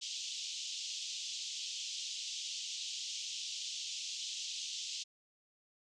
pink band-pass noise, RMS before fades -42 dBFS, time 0.01-5.04 s, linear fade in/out 20 ms, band 2900 to 7100 Hz, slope 48 dB/octave, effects none

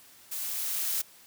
blue noise with level ramp, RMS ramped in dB -35 to -29 dBFS, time 0.31-1.02 s, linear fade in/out 10 ms, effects white hiss -55 dBFS RMS until 1.26 s + high-pass 60 Hz 12 dB/octave

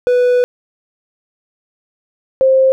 triangle / sine tone pair in turn, 493.9 / 527.9 Hz, B4 / C5, 0 / +15 cents, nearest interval minor second, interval 115 cents, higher second, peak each -7 dBFS, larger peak neither, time 0.07-0.44 / 2.41-2.72 s, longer first, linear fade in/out 0 ms, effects none

